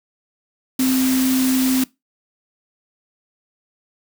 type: tone in noise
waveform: sine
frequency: 260 Hz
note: C4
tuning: 11 cents flat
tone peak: -15 dBFS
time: 0.79-1.84 s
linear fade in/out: 5 ms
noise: white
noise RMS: -25 dBFS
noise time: 0.79-1.84 s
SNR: +7 dB
effects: noise-tail reverb RT60 0.2 s tail -21 dB re dry